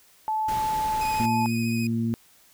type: tone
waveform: sine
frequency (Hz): 869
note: A5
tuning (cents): -22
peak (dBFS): -23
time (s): 0.28-1.46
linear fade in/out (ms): 0
type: noise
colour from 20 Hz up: pink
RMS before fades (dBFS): -36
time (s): 0.48-1.26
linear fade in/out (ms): 5
type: tone with vibrato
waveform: sawtooth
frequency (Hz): 2500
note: D#7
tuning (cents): +8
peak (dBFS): -30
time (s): 1.01-1.87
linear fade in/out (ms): 2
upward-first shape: triangle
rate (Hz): 14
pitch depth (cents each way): 28
type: harmonic tone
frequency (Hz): 115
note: A#2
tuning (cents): -23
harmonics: 1 / 2 / 3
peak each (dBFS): -28 / -24 / -38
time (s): 1.2-2.14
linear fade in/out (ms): 0
effects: white hiss -57 dBFS RMS until 2.53 s